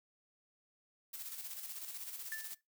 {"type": "noise with tremolo", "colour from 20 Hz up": "blue", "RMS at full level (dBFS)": -44, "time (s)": [1.13, 2.55], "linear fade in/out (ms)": 10, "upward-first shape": "square", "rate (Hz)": 16, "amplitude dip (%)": 45}
{"type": "tone with exponential decay", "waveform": "triangle", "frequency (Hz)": 1760, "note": "A6", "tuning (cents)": 0, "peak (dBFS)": -36, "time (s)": [2.32, 2.61], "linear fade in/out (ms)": 1, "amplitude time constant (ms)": 62}
{"effects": ["noise-tail reverb RT60 0.2 s tail -21 dB re dry"]}